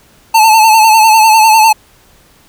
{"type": "tone with vibrato", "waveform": "square", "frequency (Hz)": 880, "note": "A5", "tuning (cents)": 0, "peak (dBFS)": -4, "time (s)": [0.34, 1.73], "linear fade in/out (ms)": 10, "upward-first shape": "sine", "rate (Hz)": 10, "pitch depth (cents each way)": 55, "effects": ["pink hiss -46 dBFS RMS until 2.48 s"]}